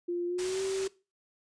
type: tone with pitch glide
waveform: sine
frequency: 349.2 to 385.2 Hz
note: F4 to G4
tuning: 0 to -30 cents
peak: -29 dBFS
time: 0.08-0.88 s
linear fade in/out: 10 ms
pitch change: +170 cents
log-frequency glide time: 0.27-0.61 s
type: low-pass noise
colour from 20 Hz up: white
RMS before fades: -42 dBFS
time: 0.38-0.88 s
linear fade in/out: 10 ms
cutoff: 9100 Hz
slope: 24 dB/octave
effects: noise-tail reverb RT60 0.3 s tail -20 dB re dry + resampled to 22050 Hz